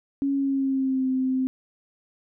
sine tone with pitch glide, 277.2 to 260.1 Hz, C#4 to C4, 0 to -10 cents, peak -21 dBFS, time 0.22-1.47 s, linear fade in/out 0 ms, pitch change -110 cents, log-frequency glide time 0.33-1.08 s, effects none

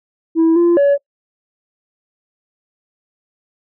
sine tone with pitch steps, 326.7 / 343.9 / 566 Hz, E4 / F4 / C#5, -15 / -27 / +36 cents, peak -6 dBFS, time 0.35-0.98 s, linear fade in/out 50 ms, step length 210 ms, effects noise-tail reverb RT60 0.1 s tail -22 dB re dry + tanh soft clip ceiling -8 dBFS

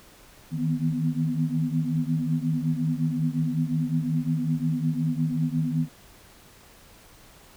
sine tone cluster, 156 / 161.5 / 243.1 / 251.8 Hz, D#3 / E3 / B3 / B3, +5 / -35 / -27 / +34 cents, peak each -26 / -29 / -30 / -30 dBFS, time 0.51-5.89 s, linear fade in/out 50 ms, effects pink hiss -52 dBFS RMS until 7.56 s

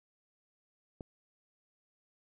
click, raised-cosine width 2 ms, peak -29 dBFS, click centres 1.008 s, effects none

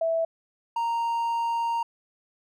sine / triangle tone pair in turn, 657 / 929.1 Hz, E5 / A#5, -6 / -6 cents, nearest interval tritone, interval 600 cents, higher second, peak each -22 dBFS, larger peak neither, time 0.01-0.25 / 0.76-1.83 s, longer second, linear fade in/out 5 ms, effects none

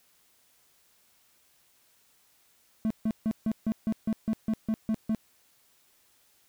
triangle tone bursts, 220 Hz, A3, in tune, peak -22 dBFS, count 12, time 2.85-5.148 s, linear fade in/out 0 ms, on 54 ms, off 150 ms, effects white hiss -65 dBFS RMS until 6.48 s

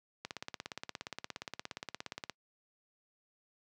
click train, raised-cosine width 0.2 ms, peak -22 dBFS, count 36, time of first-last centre 0.25-2.297 s, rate 17.1 Hz, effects noise-tail reverb RT60 0.1 s tail -25 dB re dry + high-pass 100 Hz 12 dB/octave

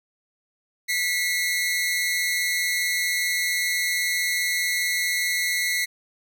sawtooth tone pair together, 1975.5 / 2151 Hz, B6 / C7, 0 / +47 cents, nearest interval minor second, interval 147 cents, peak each -21 / -22 dBFS, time 0.88-5.86 s, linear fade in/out 20 ms, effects none

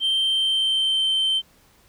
sine tone with pitch glide, 3136 to 3107 Hz, G7 to G7, 0 to -16 cents, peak -16 dBFS, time 0-1.42 s, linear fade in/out 50 ms, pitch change -16 cents, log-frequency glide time 0.18-1.1 s, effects tanh soft clip ceiling -17 dBFS + pink hiss -57 dBFS RMS until 1.88 s

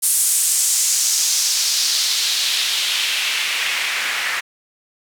white noise with band-pass filter sweep, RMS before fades -19 dBFS, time 0.02-4.41 s, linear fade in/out 20 ms, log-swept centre 9600 to 1800 Hz, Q 1.9, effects none

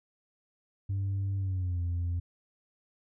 sine tone with pitch glide, 98 to 86.81 Hz, G2 to F2, 0 to -10 cents, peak -26 dBFS, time 0.89-2.2 s, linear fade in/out 10 ms, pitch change -210 cents, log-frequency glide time 1.37-1.81 s, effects tanh soft clip ceiling -27 dBFS

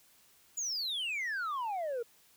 sine exponential sweep, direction down, 7040 to 453.1 Hz, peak -30 dBFS, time 0.57-2.03 s, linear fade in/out 10 ms, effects tanh soft clip ceiling -32 dBFS + white hiss -64 dBFS RMS until 2.36 s

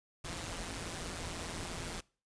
pink noise with amplitude modulation, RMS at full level -38 dBFS, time 0.24-2.01 s, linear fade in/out 10 ms, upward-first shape sine, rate 171 Hz, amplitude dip 70%, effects noise-tail reverb RT60 0.4 s tail -24 dB re dry + resampled to 22050 Hz

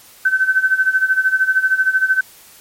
sine tone with tremolo, 1531 Hz, G6, 41 cents flat, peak -9 dBFS, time 0.25-2.21 s, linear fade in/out 5 ms, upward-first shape sine, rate 13 Hz, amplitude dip 80%, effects white hiss -44 dBFS RMS until 2.6 s + MP3 64 kbps

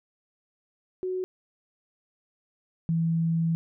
sine tone pair in turn, 370 / 164.82 Hz, F#4 / E3, 0 / 0 cents, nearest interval octave + major second, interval 1400 cents, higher first, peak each -27 / -22 dBFS, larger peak second, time 1.03-1.24 / 2.89-3.55 s, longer second, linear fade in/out 0 ms, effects none

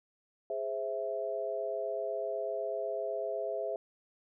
sine chord, Ab augmented, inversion none, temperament equal, 415.3 / 523.3 / 659.3 Hz, Ab4 / C5 / E5, 0 / 0 / 0 cents, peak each -38 / -38 / -35 dBFS, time 0.5-3.76 s, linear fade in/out 2 ms, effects none

